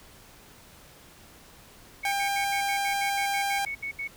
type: tone bursts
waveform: sine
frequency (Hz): 2217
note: C#7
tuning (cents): 0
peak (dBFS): -30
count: 13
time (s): 2.03-4.078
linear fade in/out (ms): 10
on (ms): 92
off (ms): 71
type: tone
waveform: sawtooth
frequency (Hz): 797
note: G5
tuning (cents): +28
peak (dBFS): -22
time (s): 2.05-3.65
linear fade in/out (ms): 2
effects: pink hiss -52 dBFS RMS until 4.16 s